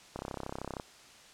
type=click train; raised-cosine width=1 ms; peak=-23 dBFS; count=22; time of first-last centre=0.16-0.798 s; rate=32.9 Hz; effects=white hiss -55 dBFS RMS until 1.33 s + low-pass 7000 Hz 12 dB/octave